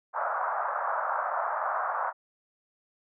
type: band-pass noise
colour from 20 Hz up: white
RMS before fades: -30 dBFS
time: 0.13-2.13 s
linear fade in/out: 50 ms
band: 610 to 1400 Hz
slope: 48 dB/octave
effects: none